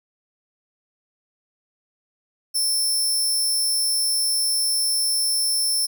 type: tone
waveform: 20% pulse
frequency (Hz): 5350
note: E8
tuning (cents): +25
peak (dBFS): -14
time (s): 2.54-5.87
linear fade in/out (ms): 20
effects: none